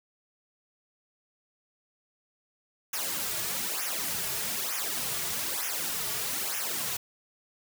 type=noise with flanger; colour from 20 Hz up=white; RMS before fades=-32 dBFS; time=2.93-6.97 s; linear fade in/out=5 ms; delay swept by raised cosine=0.23 to 3.93 ms; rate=1.1 Hz; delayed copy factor=-0.85; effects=none